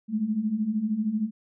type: beating tone pair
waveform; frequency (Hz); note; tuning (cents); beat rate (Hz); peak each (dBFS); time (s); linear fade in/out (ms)
sine; 205.7 / 218.7; G#3 / A3; -16 / -10; 13; -30 / -25; 0.08-1.31; 50
effects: none